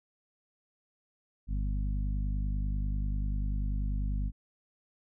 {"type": "harmonic tone", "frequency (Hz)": 50.2, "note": "G1", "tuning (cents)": 42, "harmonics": [1, 2, 3, 4, 5], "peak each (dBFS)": [-29, -39, -41, -43, -46], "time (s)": [1.47, 4.32], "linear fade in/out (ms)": 50, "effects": []}